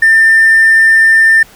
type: tone with hard clipping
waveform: triangle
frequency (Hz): 1794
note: A6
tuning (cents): +33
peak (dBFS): -4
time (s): 0.02-1.43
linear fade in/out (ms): 5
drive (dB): 4
effects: pink hiss -40 dBFS RMS until 1.55 s